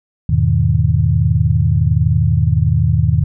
sine chord, E major seventh, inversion none, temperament equal, 82.41 / 103.83 / 123.47 / 155.56 Hz, E2 / G#2 / B2 / D#3, 0 / 0 / 0 / 0 cents, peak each -16 dBFS, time 0.29-3.24 s, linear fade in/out 5 ms, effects none

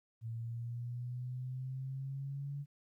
sine exponential sweep, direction up, 113.2 to 143.3 Hz, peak -38 dBFS, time 0.21-2.66 s, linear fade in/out 50 ms, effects 13-bit

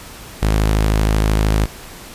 sawtooth tone, 53 Hz, G#1, 36 cents sharp, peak -9 dBFS, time 0.42-1.66 s, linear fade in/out 10 ms, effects pink hiss -36 dBFS RMS until 2.14 s + resampled to 32000 Hz

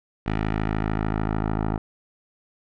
10% pulse tone with low-pass filter sweep, 53.4 Hz, G#1, 49 cents sharp, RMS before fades -25 dBFS, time 0.26-1.78 s, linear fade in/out 5 ms, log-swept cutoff 2400 to 1100 Hz, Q 1.2, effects none

